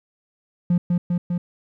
triangle tone with echo, 175.1 Hz, F3, 5 cents sharp, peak -12 dBFS, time 0.7-0.78 s, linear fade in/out 5 ms, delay 200 ms, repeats 3, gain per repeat -2 dB, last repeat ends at 1.38 s, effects tanh soft clip ceiling -10 dBFS

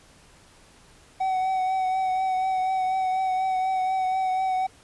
triangle tone with vibrato, 753 Hz, F#5, 30 cents sharp, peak -20 dBFS, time 1.2-4.67 s, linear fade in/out 10 ms, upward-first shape triangle, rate 4.1 Hz, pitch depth 26 cents each way, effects pink hiss -54 dBFS RMS until 4.83 s + resampled to 24000 Hz

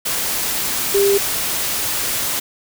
sine tone in noise, 398.7 Hz, G4, 29 cents sharp, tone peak -12 dBFS, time 0.94-1.18 s, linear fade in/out 10 ms, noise white, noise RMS -21 dBFS, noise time 0.05-2.4 s, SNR +6 dB, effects none

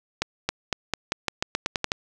accelerating click train, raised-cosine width 0.2 ms, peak -6 dBFS, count 12, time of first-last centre 0.22-1.919 s, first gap 270 ms, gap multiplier 0.88, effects none

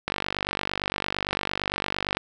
click train, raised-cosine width 0.3 ms, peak -9 dBFS, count 103, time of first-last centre 0.08-2.17 s, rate 48.8 Hz, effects none

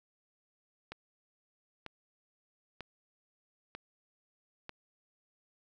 click train, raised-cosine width 0.3 ms, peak -26 dBFS, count 5, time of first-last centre 0.92-4.694 s, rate 1.06 Hz, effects none

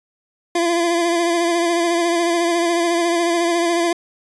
25% pulse tone with vibrato, 341.3 Hz, F4, 40 cents flat, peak -12 dBFS, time 0.55-3.93 s, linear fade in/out 5 ms, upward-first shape sine, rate 14 Hz, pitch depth 34 cents each way, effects resampled to 24000 Hz

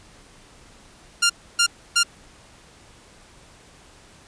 10% pulse tone bursts, 1396.9 Hz, F6, in tune, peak -7 dBFS, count 3, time 1.22-2.034 s, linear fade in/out 10 ms, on 78 ms, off 290 ms, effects pink hiss -50 dBFS RMS until 4.27 s + resampled to 22050 Hz

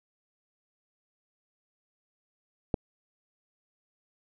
click, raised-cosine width 2 ms, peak -12 dBFS, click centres 2.742 s, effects none

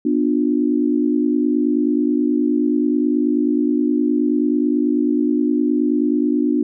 sine chord, B diminished, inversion none, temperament just, 246.9 / 296.3 / 355.6 Hz, B3 / D4 / F4, 0 / +15 / +31 cents, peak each -19 / -17 / -23 dBFS, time 0.05-6.63 s, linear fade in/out 5 ms, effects none

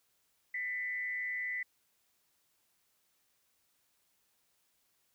sine tone with frequency modulation, 1992 Hz, B6, 14 cents sharp, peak -34 dBFS, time 0.54-1.63 s, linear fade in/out 5 ms, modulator 185 Hz, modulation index 0.42, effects white hiss -75 dBFS RMS until 5.14 s

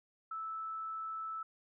sine tone, 1313 Hz, E6, 7 cents flat, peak -38 dBFS, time 0.31-1.43 s, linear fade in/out 5 ms, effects none

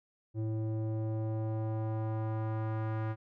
square tone with low-pass filter sweep, 110 Hz, A2, in tune, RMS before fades -34 dBFS, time 0.34-3.16 s, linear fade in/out 50 ms, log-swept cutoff 380 to 1500 Hz, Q 1.3, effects none

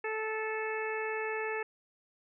harmonic tone, 437.2 Hz, A4, 11 cents flat, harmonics 1 / 2 / 3 / 4 / 5 / 6, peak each -35 / -40 / -44 / -39 / -42 / -43 dBFS, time 0.04-1.63 s, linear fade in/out 5 ms, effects none

